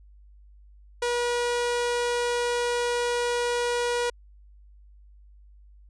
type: tone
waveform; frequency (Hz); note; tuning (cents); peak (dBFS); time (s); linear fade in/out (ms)
sawtooth; 482; B4; -42; -20; 1.02-4.1; 5
effects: added 50 Hz sine -49 dBFS peak until 5.89 s + resampled to 22050 Hz